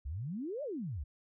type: exponential two-way sweep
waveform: sine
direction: up then down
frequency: 61.2 to 622.3 to 61.2 Hz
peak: -36 dBFS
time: 0.05-1.04 s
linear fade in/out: 10 ms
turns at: 0.63 s
effects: none